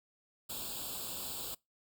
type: noise with comb filter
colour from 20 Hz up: white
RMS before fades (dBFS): -41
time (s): 0.49-1.55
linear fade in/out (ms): 10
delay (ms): 0.25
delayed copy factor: +0.95
effects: noise-tail reverb RT60 0.2 s tail -24 dB re dry